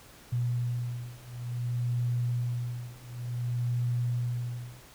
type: beating tone pair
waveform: sine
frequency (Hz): 120.9 / 121.46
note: B2 / B2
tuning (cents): -36 / -28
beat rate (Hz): 0.56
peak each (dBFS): -32 / -31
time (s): 0.32-4.81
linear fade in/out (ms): 10
effects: pink hiss -53 dBFS RMS until 4.94 s